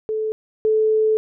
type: tone pair in turn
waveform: sine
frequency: 435.2 / 435.2 Hz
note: A4 / A4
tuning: -19 / -19 cents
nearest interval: unison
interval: 0 cents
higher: neither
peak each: -20 / -14 dBFS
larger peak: second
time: 0.09-0.32 / 0.65-1.17 s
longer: second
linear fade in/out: 0 ms
effects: none

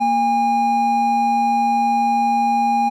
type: tone pair together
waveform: triangle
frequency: 233.1 / 814 Hz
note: A#3 / G#5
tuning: 0 / -35 cents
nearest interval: octave + minor seventh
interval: 2165 cents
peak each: -21 / -13 dBFS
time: 0-2.9 s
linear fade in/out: 20 ms
effects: none

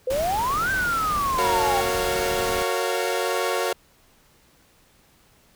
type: exponential two-way sweep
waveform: sine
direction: up then down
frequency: 493.9 to 1580 to 780 Hz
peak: -21 dBFS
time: 0.07-1.81 s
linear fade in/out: 5 ms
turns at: 0.71 s
type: noise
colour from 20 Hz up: pink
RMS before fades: -32 dBFS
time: 0.1-2.63 s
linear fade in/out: 5 ms
type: chord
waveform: sawtooth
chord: Gb major seventh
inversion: none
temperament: equal with one note detuned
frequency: 370 / 459.2 / 554.4 / 698.5 Hz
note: Gb4 / Bb4 / Db5 / F5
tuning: 0 / -26 / 0 / 0 cents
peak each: -24 / -23 / -24 / -26 dBFS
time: 1.38-3.73 s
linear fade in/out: 5 ms
effects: pink hiss -58 dBFS RMS until 5.55 s

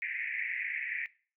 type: band-pass noise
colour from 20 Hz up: pink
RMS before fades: -36 dBFS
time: 0.02-1.06 s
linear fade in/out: 0 ms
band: 1800 to 2400 Hz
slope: 96 dB/octave
effects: noise-tail reverb RT60 0.4 s tail -20 dB re dry

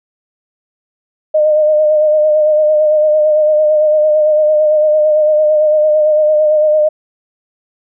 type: tone with vibrato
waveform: sine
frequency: 611 Hz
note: D#5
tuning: 32 cents flat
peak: -7 dBFS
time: 1.34-6.89 s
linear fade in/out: 10 ms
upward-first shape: sine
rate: 8.9 Hz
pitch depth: 29 cents each way
effects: none

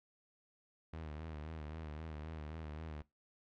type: tone with vibrato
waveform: sawtooth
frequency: 77.78 Hz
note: D#2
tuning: in tune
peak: -40 dBFS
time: 0.93-3.02 s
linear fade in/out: 5 ms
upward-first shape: sine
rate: 3.8 Hz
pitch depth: 70 cents each way
effects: noise-tail reverb RT60 0.2 s tail -20 dB re dry + low-pass 3000 Hz 12 dB/octave

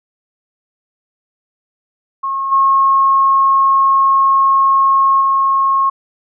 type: tone with level steps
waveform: sine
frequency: 1085 Hz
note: C#6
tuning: 37 cents flat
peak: -16 / -8 / -10 dBFS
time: 2.23-5.9 s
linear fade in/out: 10 ms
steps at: 2.51 / 5.2 s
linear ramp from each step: 20 ms
effects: none

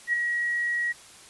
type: tone with ADSR envelope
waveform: sine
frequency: 1908 Hz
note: A#6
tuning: 40 cents sharp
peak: -19 dBFS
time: 0.07-0.93 s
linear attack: 62 ms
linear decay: 7 ms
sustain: -5 dB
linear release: 20 ms
effects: white hiss -49 dBFS RMS until 1.29 s + resampled to 24000 Hz

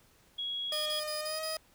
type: tone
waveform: sine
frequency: 3322 Hz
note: G#7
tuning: in tune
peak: -33 dBFS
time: 0.38-1 s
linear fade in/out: 10 ms
type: tone with pitch glide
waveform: sawtooth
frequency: 610 to 633 Hz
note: D#5 to D#5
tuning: -34 to +30 cents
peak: -32 dBFS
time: 0.72-1.57 s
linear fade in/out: 2 ms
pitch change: +64 cents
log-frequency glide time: 1.2-1.42 s
type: tone bursts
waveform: sawtooth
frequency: 4971 Hz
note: D#8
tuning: 2 cents flat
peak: -34 dBFS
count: 5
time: 0.72-1.568 s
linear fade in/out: 5 ms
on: 140 ms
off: 37 ms
effects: pink hiss -64 dBFS RMS until 1.74 s

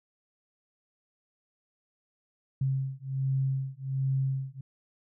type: beating tone pair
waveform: sine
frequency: 133.5 / 134.8 Hz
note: C3 / C#3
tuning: +35 / -48 cents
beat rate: 1.3 Hz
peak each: -30 dBFS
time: 2.61-4.61 s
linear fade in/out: 5 ms
effects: none

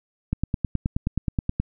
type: click train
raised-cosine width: 5 ms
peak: -10 dBFS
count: 13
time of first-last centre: 0.33-1.6 s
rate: 9.45 Hz
effects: none

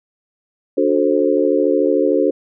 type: chord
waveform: sine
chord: D dominant seventh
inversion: none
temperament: just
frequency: 293.7 / 367.1 / 440.5 / 528.6 Hz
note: D4 / F#4 / A4 / C5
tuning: 0 / -14 / +2 / +18 cents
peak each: -18 dBFS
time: 0.77-2.31 s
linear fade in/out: 10 ms
effects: none

